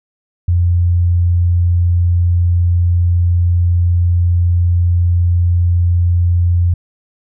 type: tone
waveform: sine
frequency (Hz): 87.31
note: F2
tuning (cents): 0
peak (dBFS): -9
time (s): 0.48-6.74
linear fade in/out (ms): 5
effects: none